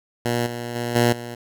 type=tone with level steps; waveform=10% pulse; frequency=119.4 Hz; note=A#2; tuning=42 cents sharp; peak=-12 / -20 / -16 / -7 / -23 dBFS; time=0.25-1.35 s; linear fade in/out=5 ms; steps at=0.46 / 0.75 / 0.95 / 1.12 s; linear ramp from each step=10 ms; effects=none